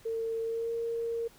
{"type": "tone with pitch glide", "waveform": "sine", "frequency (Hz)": [453, 462.5], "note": ["A#4", "A#4"], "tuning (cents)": [-50, -14], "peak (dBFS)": -30, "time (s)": [0.05, 1.28], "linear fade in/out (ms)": 10, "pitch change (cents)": 36, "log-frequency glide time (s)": [0.42, 0.73], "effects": ["pink hiss -58 dBFS RMS until 1.38 s"]}